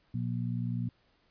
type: harmonic tone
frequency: 60 Hz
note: B1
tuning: 49 cents flat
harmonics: 2 / 3 / 4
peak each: -32 / -36 / -38 dBFS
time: 0.14-0.89 s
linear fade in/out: 5 ms
effects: pink hiss -69 dBFS RMS until 1.3 s + resampled to 11025 Hz